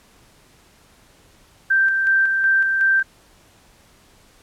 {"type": "tone with tremolo", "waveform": "sine", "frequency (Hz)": 1568, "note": "G6", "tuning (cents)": 0, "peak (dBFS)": -13, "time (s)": [1.7, 3.03], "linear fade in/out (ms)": 10, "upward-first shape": "square", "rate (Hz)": 2.7, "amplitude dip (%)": 35, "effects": ["pink hiss -53 dBFS RMS until 4.42 s", "low-pass 12000 Hz 12 dB/octave"]}